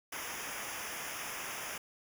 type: noise with comb filter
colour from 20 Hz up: pink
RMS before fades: -41 dBFS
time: 0.12-1.78 s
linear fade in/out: 5 ms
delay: 0.24 ms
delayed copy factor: -0.95
effects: none